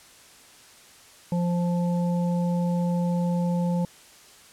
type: harmonic tone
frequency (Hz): 174.61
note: F3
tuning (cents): 0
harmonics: 1 / 3 / 5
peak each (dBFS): -22 / -32 / -36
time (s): 1.32-3.85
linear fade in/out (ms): 2
effects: white hiss -51 dBFS RMS until 4.52 s + low-pass 10000 Hz 12 dB/octave